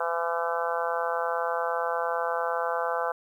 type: harmonic tone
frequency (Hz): 168.7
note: E3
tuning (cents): +40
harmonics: 3 / 4 / 5 / 6 / 7 / 8 / 9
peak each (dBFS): -31 / -32 / -33 / -34 / -34 / -35 / -36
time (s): 0-3.12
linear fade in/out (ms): 5
effects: 10-bit